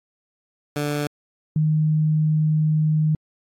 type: tone pair in turn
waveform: 15% pulse / sine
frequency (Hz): 146.83 / 154.76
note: D3 / D#3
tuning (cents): 0 / -9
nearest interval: minor second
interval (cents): 91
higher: second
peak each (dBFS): -16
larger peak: neither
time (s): 0.76-1.07 / 1.56-3.15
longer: second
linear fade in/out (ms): 2
effects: AAC 64 kbps